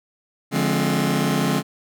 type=chord; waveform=sawtooth; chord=D half-diminished seventh; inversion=none; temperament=just; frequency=146.83 / 176.2 / 211.4 / 264.3 Hz; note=D3 / F3 / Ab3 / C4; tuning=0 / +16 / +31 / +18 cents; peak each=-20 dBFS; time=0.51-1.63 s; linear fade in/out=50 ms; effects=none